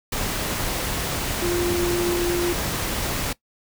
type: tone in noise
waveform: sine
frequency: 349.2 Hz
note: F4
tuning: in tune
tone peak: -21 dBFS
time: 1.42-2.53 s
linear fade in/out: 5 ms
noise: pink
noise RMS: -26 dBFS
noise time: 0.12-3.33 s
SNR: +2 dB
effects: noise-tail reverb RT60 0.1 s tail -20 dB re dry